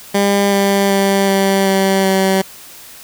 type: tone with pitch steps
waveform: 15% pulse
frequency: 200 / 198.27 / 196.56 / 194.87 / 193.19 / 191.52 Hz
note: G3 / G3 / G3 / G3 / G3 / G3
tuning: +35 / +20 / +5 / -10 / -25 / -40 cents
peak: -5 dBFS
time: 0.14-2.42 s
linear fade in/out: 10 ms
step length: 380 ms
effects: white hiss -37 dBFS RMS until 3.03 s